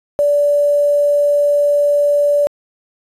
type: tone with quantisation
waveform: sine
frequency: 580 Hz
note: D5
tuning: 22 cents flat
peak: -10 dBFS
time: 0.19-2.47 s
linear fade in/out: 0 ms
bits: 6
effects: resampled to 32000 Hz